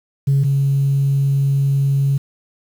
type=tone pair in turn; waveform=sine; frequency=138.4 / 138.4 Hz; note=C#3 / C#3; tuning=-2 / -2 cents; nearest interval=unison; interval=0 cents; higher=neither; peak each=-10 / -12 dBFS; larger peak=first; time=0.27-0.44 / 0.44-2.18 s; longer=second; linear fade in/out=10 ms; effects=tanh soft clip ceiling -9 dBFS + 7-bit